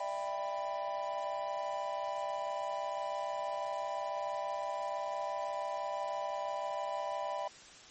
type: chord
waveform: triangle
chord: E minor seventh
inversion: third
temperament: just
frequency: 593.3 / 659.3 / 791.1 / 988.9 Hz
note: D5 / E5 / G5 / B5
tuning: +18 / 0 / +16 / +2 cents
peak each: -38 / -39 / -38 / -38 dBFS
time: 0-7.48 s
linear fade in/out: 5 ms
effects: white hiss -54 dBFS RMS until 7.9 s + MP3 32 kbps